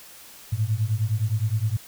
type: beating tone pair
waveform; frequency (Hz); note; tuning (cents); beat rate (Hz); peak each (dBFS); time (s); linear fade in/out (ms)
sine; 103.83 / 113.53; G#2 / A#2; 0 / -45; 9.7; -24; 0.52-1.77; 10
effects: white hiss -46 dBFS RMS until 1.87 s